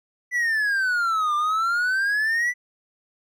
triangle exponential two-way sweep, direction down then up, 1991 to 1186 to 1991 Hz, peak -18 dBFS, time 0.31-2.54 s, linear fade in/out 50 ms, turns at 1.35 s, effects none

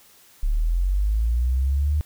sine linear sweep, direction up, 34.65 to 76.2 Hz, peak -18 dBFS, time 0.43-2.01 s, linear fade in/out 0 ms, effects white hiss -53 dBFS RMS until 2.05 s

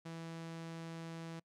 sawtooth tone, 164.81 Hz, E3, in tune, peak -40 dBFS, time 0.05-1.4 s, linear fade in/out 10 ms, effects noise-tail reverb RT60 0.1 s tail -26 dB re dry + low-pass 8000 Hz 12 dB/octave

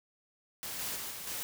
white noise with level steps, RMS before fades -40 / -37 / -40 / -43 / -38 dBFS, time 0.63-1.43 s, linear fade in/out 0 ms, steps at 0.79 / 0.96 / 1.11 / 1.27 s, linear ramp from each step 2 ms, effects none

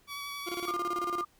15% pulse tone with vibrato, 1137 Hz, C#6, 44 cents sharp, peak -31 dBFS, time 0.07-0.74 s, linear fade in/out 50 ms, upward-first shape triangle, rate 11 Hz, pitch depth 15 cents each way
40% pulse tone with tremolo, 350.5 Hz, F4, 6 cents sharp, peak -32 dBFS, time 0.46-1.24 s, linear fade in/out 20 ms, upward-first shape square, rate 18 Hz, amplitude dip 80%
sine tone, 1200 Hz, D6, 37 cents sharp, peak -31 dBFS, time 0.67-1.25 s, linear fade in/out 10 ms
effects pink hiss -65 dBFS RMS until 1.39 s

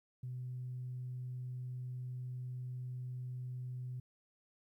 sine tone, 125.9 Hz, B2, 34 cents sharp, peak -39 dBFS, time 0.23-4 s, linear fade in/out 5 ms, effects tanh soft clip ceiling -35 dBFS + 13-bit

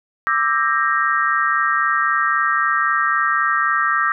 sine chord, E half-diminished seventh, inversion third, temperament equal with one note detuned, 1174.7 / 1318.5 / 1596.3 / 1864.7 Hz, D6 / E6 / G6 / Bb6, 0 / 0 / +31 / 0 cents, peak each -20 / -20 / -22 / -21 dBFS, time 0.27-4.12 s, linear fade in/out 0 ms, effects none

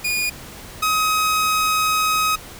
sawtooth tone pair in turn, 2445 / 1265.6 Hz, D#7 / D#6, -31 / +29 cents, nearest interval major seventh, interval 1140 cents, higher first, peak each -16 / -13 dBFS, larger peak second, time 0.04-0.3 / 0.82-2.36 s, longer second, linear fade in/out 10 ms, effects pink hiss -38 dBFS RMS until 2.59 s

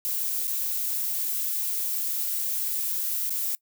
violet noise with dropouts, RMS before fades -28 dBFS, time 0.05-3.55 s, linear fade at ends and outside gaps 0 ms, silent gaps 0.471-0.478 / 3.295-3.305 s, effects noise-tail reverb RT60 0.1 s tail -23 dB re dry

